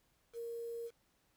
sine tone with quantisation, 466.2 Hz, A#4, in tune, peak -40 dBFS, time 0.33-0.91 s, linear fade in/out 50 ms, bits 10, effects pink hiss -75 dBFS RMS until 1.36 s

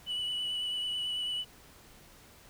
sine tone with vibrato, 2960 Hz, F#7, in tune, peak -29 dBFS, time 0.06-1.45 s, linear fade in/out 50 ms, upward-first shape triangle, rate 9.1 Hz, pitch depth 22 cents each way, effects tanh soft clip ceiling -30 dBFS + pink hiss -56 dBFS RMS until 2.49 s

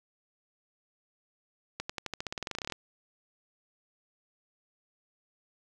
accelerating click train, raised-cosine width 0.2 ms, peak -17 dBFS, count 19, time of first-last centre 1.8-2.723 s, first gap 95 ms, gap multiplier 0.92, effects none

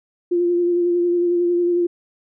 sine tone with vibrato, 349.2 Hz, F4, in tune, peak -15 dBFS, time 0.31-1.87 s, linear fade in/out 10 ms, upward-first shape sine, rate 11 Hz, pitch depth 22 cents each way, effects none

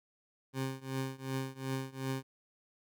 20% pulse tone with tremolo, 133 Hz, C3, 29 cents sharp, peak -27 dBFS, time 0.53-2.23 s, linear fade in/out 50 ms, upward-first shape triangle, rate 2.7 Hz, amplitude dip 95%, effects none

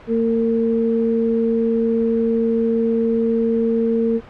sine tone pair together, 228.2 / 456.7 Hz, A#3 / A#4, -37 / -36 cents, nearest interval octave, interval 1201 cents, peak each -18 dBFS, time 0.07-4.21 s, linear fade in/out 50 ms, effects pink hiss -41 dBFS RMS until 4.29 s + low-pass 2000 Hz 12 dB/octave

